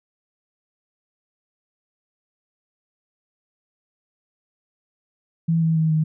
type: tone with pitch steps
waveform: sine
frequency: 164.81 / 161.98 / 159.2 / 156.46 Hz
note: E3 / E3 / D#3 / D#3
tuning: 0 / -30 / +40 / +10 cents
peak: -16 dBFS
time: 5.48-6.04 s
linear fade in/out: 10 ms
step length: 140 ms
effects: none

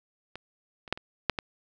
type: clicks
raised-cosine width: 0.3 ms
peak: -23 / -28 / -8 / -26 / -6 / -14 dBFS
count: 6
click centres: 0.356 / 0.878 / 0.926 / 0.975 / 1.297 / 1.388 s
effects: none

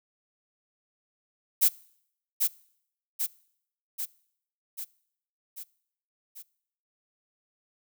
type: noise with echo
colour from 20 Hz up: violet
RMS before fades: -20 dBFS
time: 1.61-1.69 s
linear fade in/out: 20 ms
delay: 790 ms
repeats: 6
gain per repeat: -4 dB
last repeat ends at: 6.43 s
effects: noise-tail reverb RT60 0.7 s tail -23 dB re dry

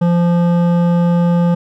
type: tone with hard clipping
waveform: sine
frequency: 172.9 Hz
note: F3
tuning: 17 cents flat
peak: -12 dBFS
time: 0.01-1.55 s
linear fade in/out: 10 ms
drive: 12 dB
effects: none

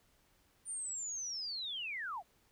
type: linear sweep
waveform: sine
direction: down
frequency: 9210 to 624 Hz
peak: -38 dBFS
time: 0.65-2.23 s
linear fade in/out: 50 ms
effects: pink hiss -71 dBFS RMS until 2.51 s

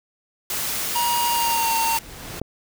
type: noise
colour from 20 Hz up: white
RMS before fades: -26 dBFS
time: 0.5-1.99 s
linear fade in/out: 2 ms
type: tone with pitch glide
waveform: square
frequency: 950 to 913.4 Hz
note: A#5 to A#5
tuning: +33 to -36 cents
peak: -21 dBFS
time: 0.95-1.98 s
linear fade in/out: 10 ms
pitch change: -69 cents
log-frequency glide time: 1.25-1.71 s
type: noise with exponential growth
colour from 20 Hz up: pink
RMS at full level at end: -32 dBFS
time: 0.97-2.4 s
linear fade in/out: 5 ms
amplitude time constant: 310 ms
type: click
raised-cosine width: 2 ms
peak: -14 dBFS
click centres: 2.416 s
effects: none

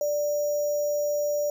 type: tone with sample-and-hold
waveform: sine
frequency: 587.3 Hz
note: D5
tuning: in tune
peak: -23 dBFS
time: 0.01-1.5 s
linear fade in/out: 2 ms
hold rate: 6300 Hz
effects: none

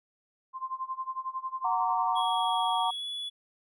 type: tone with tremolo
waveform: sine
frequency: 1046.5 Hz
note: C6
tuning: in tune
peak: -29 dBFS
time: 0.53-2.25 s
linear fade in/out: 50 ms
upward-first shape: sine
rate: 11 Hz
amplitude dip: 90%
type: chord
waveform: sine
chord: Gb augmented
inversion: none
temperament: just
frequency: 740 / 925 / 1156.2 Hz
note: Gb5 / Bb5 / D6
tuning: 0 / -14 / -27 cents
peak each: -30 / -28 / -32 dBFS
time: 1.64-2.91 s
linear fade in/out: 10 ms
type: tone with pitch glide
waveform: triangle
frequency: 3322 to 3413 Hz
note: G#7 to G#7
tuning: 0 to +47 cents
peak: -32 dBFS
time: 2.15-3.3 s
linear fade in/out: 20 ms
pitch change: +47 cents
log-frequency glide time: 2.83-3.07 s
effects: none

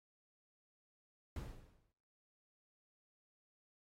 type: noise with exponential decay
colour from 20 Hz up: brown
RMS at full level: -41 dBFS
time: 1.36-1.92 s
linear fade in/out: 2 ms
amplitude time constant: 120 ms
effects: noise-tail reverb RT60 0.9 s tail -26 dB re dry + AAC 48 kbps

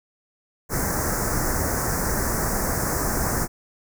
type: band-stop noise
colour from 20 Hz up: pink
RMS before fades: -24 dBFS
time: 0.69-3.48 s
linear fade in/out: 50 ms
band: 1900 to 5400 Hz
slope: 48 dB/octave
effects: none

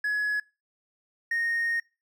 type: tone pair in turn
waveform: triangle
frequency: 1688 / 1855.1 Hz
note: G#6 / A#6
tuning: +28 / -9 cents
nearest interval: major second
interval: 163 cents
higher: second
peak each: -22 dBFS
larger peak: neither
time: 0.04-0.4 / 1.31-1.8 s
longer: second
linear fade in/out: 5 ms
effects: noise-tail reverb RT60 0.3 s tail -26 dB re dry + tanh soft clip ceiling -19 dBFS

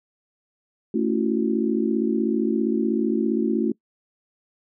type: chord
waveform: sine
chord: F# minor seventh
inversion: first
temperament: just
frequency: 222 / 277.5 / 333 / 370 Hz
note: A3 / C#4 / E4 / F#4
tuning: +16 / +2 / +18 / 0 cents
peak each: -23 / -26 / -25 / -26 dBFS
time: 0.94-3.72 s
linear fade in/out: 5 ms
effects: noise-tail reverb RT60 0.1 s tail -23 dB re dry

